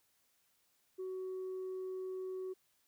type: tone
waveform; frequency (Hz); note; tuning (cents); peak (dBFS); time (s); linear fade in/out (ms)
sine; 374; F#4; +19; -37; 0.98-2.54; 20
effects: tanh soft clip ceiling -37 dBFS + white hiss -75 dBFS RMS until 2.87 s